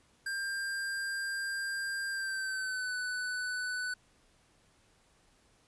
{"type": "tone with pitch glide", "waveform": "square", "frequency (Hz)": [1593, 1494.9], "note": ["G6", "F#6"], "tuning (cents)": [27, 17], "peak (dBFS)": -34, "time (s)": [0.26, 3.94], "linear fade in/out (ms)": 5, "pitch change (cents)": -110, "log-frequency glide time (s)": [2.1, 2.94], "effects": ["pink hiss -67 dBFS RMS until 5.67 s", "resampled to 24000 Hz"]}